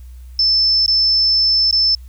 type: tone with dropouts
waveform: sine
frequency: 5280 Hz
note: E8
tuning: 2 cents sharp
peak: -11 dBFS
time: 0.39-1.95 s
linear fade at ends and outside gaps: 2 ms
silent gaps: 0.862-0.879 / 1.711-1.726 s
effects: added 62 Hz sine -33 dBFS peak until 2.08 s + white hiss -56 dBFS RMS until 2.08 s